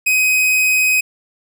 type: tone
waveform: 45% pulse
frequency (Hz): 2517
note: D#7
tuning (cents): +19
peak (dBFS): -12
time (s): 0.06-1.01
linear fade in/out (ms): 10
effects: none